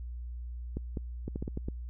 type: clicks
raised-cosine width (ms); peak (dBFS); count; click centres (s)
3; -22; 8; 0.77 / 0.972 / 1.28 / 1.359 / 1.425 / 1.479 / 1.574 / 1.685
effects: added 60 Hz sine -37 dBFS peak until 1.89 s